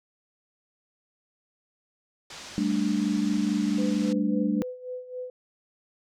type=low-pass noise; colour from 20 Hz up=white; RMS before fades=-43 dBFS; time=2.3-4.13 s; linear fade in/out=5 ms; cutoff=6500 Hz; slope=24 dB/octave
type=chord; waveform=sine; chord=G suspended second; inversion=none; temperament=just; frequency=196 / 220.5 / 294 Hz; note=G3 / A3 / D4; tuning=0 / +4 / +2 cents; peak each=-27 dBFS; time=2.58-4.62 s; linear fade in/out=0 ms
type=tone with tremolo; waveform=sine; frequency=503 Hz; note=B4; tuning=32 cents sharp; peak=-31 dBFS; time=3.78-5.3 s; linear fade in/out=2 ms; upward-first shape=sine; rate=3.7 Hz; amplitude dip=75%
effects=none